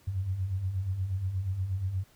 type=beating tone pair; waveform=sine; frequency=88 / 96.4 Hz; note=F2 / G2; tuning=+14 / -28 cents; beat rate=8.4 Hz; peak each=-37 / -29 dBFS; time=0.07-2.04 s; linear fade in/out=10 ms; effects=pink hiss -62 dBFS RMS until 2.15 s